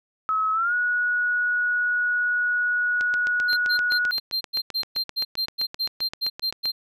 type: tone with pitch glide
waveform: sine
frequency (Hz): 1286 to 1460.3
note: E6 to F#6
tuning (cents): -43 to -23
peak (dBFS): -20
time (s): 0.29-4.11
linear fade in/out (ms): 0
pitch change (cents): +220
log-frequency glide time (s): 0.53-0.74
type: click train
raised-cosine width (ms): 0.2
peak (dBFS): -16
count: 29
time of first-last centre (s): 3.01-6.656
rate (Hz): 7.68
type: tone bursts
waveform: triangle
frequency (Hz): 4166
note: C8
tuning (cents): -8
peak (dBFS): -21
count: 16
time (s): 3.48-6.72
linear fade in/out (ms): 20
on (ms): 90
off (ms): 120
effects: none